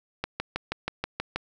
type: click train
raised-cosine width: 0.3 ms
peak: -12 dBFS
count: 8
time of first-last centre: 0.24-1.36 s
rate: 6.25 Hz
effects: none